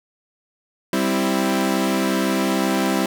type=chord; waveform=sawtooth; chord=C major; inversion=second; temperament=equal; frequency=196 / 261.6 / 329.6 Hz; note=G3 / C4 / E4; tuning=0 / 0 / 0 cents; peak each=-18 / -19 / -19 dBFS; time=0.93-3.06 s; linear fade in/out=2 ms; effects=none